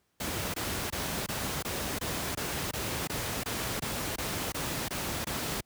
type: noise bursts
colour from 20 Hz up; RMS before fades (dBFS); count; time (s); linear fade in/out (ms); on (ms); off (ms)
pink; -33; 15; 0.2-5.608; 5; 340; 22
effects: pink hiss -74 dBFS RMS until 5.65 s + high-pass 60 Hz 12 dB/octave